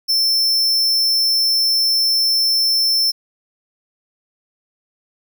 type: tone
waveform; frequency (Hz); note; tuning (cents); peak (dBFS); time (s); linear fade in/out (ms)
45% pulse; 5340; E8; +22; -14; 0.08-3.12; 20
effects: none